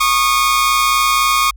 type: tone pair together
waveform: sawtooth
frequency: 1100 / 1223.8 Hz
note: C#6 / D#6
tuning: -14 / -29 cents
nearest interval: major second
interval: 185 cents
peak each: -11 dBFS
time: 0-1.51 s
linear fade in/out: 10 ms
effects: added 50 Hz sine -35 dBFS peak until 1.56 s